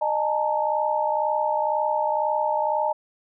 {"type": "tone cluster", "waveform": "sine", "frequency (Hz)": [611, 853, 915], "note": ["D#5", "G#5", "A#5"], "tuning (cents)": [-32, 46, -32], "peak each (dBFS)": -25, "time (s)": [0.01, 2.93], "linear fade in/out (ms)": 10, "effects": []}